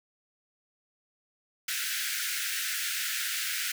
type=high-pass noise; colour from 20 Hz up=pink; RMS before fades=-32 dBFS; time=1.68-3.72 s; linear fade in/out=5 ms; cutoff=1400 Hz; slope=96 dB/octave; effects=none